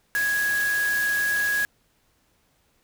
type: tone in noise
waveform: sine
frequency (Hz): 1661.2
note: G#6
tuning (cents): 0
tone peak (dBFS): -21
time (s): 0.15-1.65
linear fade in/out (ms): 0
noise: white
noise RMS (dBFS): -33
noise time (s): 0.15-1.65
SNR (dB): +9
effects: pink hiss -66 dBFS RMS until 2.83 s